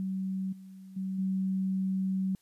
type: tone with level steps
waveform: sine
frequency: 190 Hz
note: F#3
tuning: 46 cents sharp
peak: -30 / -45 / -31 / -27 dBFS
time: 0-2.35 s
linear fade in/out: 0 ms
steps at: 0.52 / 0.96 / 1.18 s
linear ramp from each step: 10 ms
effects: white hiss -70 dBFS RMS until 2.41 s + resampled to 32000 Hz